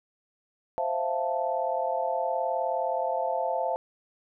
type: chord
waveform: sine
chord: F major seventh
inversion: second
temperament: equal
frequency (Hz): 523.3 / 659.3 / 698.5 / 880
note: C5 / E5 / F5 / A5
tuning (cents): 0 / 0 / 0 / 0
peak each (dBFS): -31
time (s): 0.78-3.76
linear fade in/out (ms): 0
effects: none